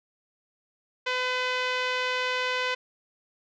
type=tone with low-pass filter; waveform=5% pulse; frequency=505 Hz; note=B4; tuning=39 cents sharp; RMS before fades=-28 dBFS; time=1.06-2.75 s; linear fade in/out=10 ms; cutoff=2700 Hz; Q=0.83; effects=none